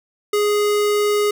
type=tone; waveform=square; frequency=415.3 Hz; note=G#4; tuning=in tune; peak=-16 dBFS; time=0.33-1.31 s; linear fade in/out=5 ms; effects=none